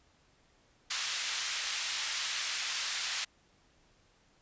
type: band-pass noise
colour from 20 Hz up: white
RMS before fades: -35 dBFS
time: 0.9-3.25 s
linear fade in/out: 10 ms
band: 1500 to 5600 Hz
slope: 12 dB/octave
effects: pink hiss -67 dBFS RMS until 4.41 s + resampled to 16000 Hz